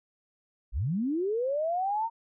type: linear sweep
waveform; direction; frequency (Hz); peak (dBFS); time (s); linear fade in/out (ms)
sine; up; 39.85 to 932.3; -26; 0.72-2.1; 50
effects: none